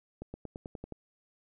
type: accelerating click train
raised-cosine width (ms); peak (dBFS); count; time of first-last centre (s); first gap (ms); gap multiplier
2; -27; 8; 0.22-0.923; 120; 0.94
effects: none